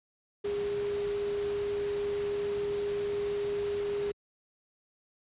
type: tone in noise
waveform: sine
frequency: 407.9 Hz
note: G#4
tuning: 31 cents flat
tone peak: -29 dBFS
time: 0.44-4.12 s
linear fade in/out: 10 ms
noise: pink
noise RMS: -43 dBFS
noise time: 0.44-4.12 s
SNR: +11 dB
effects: high-pass 60 Hz 12 dB/octave + resampled to 8000 Hz